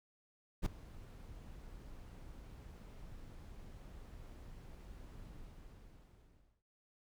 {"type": "noise with ADSR envelope", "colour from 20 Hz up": "brown", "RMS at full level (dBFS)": -30, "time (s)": [0.62, 6.63], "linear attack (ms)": 41, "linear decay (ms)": 4, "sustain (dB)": -22, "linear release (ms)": 1400, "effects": []}